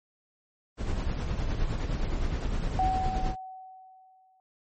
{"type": "noise with tremolo", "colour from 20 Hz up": "brown", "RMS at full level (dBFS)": -27, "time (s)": [0.77, 3.36], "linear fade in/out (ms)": 50, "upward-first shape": "sine", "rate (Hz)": 9.7, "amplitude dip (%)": 45}
{"type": "tone with exponential decay", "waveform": "sine", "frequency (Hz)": 753, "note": "F#5", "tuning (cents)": 30, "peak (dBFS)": -22, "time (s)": [2.79, 4.4], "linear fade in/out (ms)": 1, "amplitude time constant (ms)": 350}
{"effects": ["MP3 32 kbps"]}